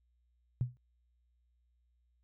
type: tone with exponential decay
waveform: sine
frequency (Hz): 123.47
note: B2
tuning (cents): 0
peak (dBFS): -25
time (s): 0.61-0.77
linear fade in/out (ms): 0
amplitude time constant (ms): 34
effects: added 60 Hz sine -70 dBFS peak until 2.23 s